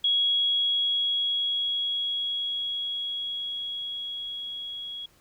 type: tone with level ramp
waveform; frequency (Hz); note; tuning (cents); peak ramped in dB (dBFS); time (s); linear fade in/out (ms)
sine; 3323; G#7; 0; -20 to -34; 0.04-5.06; 5
effects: pink hiss -61 dBFS RMS until 5.2 s